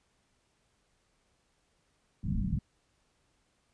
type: low-pass noise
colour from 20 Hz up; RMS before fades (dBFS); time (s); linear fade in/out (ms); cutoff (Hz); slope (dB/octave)
white; -31; 2.23-2.59; 10; 210; 48
effects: pink hiss -73 dBFS RMS until 3.73 s + resampled to 22050 Hz